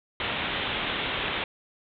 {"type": "low-pass noise", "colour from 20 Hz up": "white", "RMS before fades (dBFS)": -30, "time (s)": [0.2, 1.44], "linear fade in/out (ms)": 2, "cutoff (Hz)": 3700, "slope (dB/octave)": 96, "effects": []}